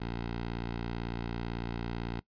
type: tone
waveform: 10% pulse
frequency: 58 Hz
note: A#1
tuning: 8 cents flat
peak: -26 dBFS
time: 0-2.2 s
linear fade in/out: 10 ms
effects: noise-tail reverb RT60 0.1 s tail -20 dB re dry + resampled to 11025 Hz